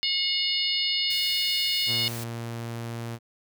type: harmonic tone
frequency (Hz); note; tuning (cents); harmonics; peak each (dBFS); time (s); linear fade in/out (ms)
724; F#5; -38; 3 / 4 / 5 / 6 / 7; -33 / -28 / -31 / -28 / -31; 0.03-2.08; 0
type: band-stop noise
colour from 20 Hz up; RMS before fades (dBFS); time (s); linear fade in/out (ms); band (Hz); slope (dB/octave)
white; -39; 1.1-2.24; 5; 160 to 1600; 48
type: tone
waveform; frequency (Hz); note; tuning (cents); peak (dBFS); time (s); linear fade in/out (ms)
sawtooth; 116.54; A#2; 0; -28; 1.86-3.19; 50
effects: none